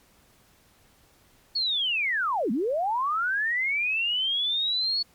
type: linear two-way sweep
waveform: sine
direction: down then up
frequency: 4435 to 196 to 4435 Hz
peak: -23 dBFS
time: 1.55-5.03 s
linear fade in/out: 10 ms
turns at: 2.51 s
effects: pink hiss -60 dBFS RMS until 5.14 s + MP3 96 kbps